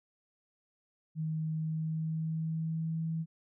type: tone with pitch glide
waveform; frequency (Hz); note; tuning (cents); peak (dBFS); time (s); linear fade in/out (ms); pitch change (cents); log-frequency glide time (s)
sine; 157.8 to 162.14; D#3 to E3; +25 to -28; -31; 1.15-3.26; 50; +47; 1.51-3.03
effects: none